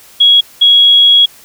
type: tone bursts at uneven times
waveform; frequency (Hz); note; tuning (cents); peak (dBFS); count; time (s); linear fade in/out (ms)
sine; 3322; G#7; 0; -3; 2; 0.2-0.41 / 0.61-1.26; 10
effects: white hiss -40 dBFS RMS until 1.44 s